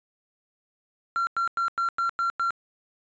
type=tone bursts; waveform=triangle; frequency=1369 Hz; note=F6; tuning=35 cents flat; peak=-20 dBFS; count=7; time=1.16-2.506 s; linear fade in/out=0 ms; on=110 ms; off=96 ms; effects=tanh soft clip ceiling -17 dBFS + resampled to 16000 Hz